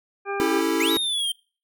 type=harmonic tone; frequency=399 Hz; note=G4; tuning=31 cents sharp; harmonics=1 / 2 / 3 / 4 / 6; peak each=-28 / -31 / -33 / -34 / -36 dBFS; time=0.25-0.63 s; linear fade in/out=50 ms
type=chord; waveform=square; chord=A dominant seventh; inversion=first; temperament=equal; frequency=277.2 / 329.6 / 392 / 440 Hz; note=C#4 / E4 / G4 / A4; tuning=0 / 0 / 0 / 0 cents; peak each=-29 / -24 / -30 / -28 dBFS; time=0.4-0.97 s; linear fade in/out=0 ms
type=linear two-way sweep; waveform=square; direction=up then down; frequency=1954 to 3855 to 3131 Hz; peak=-23 dBFS; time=0.8-1.32 s; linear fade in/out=5 ms; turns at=0.91 s
effects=noise-tail reverb RT60 0.4 s tail -26 dB re dry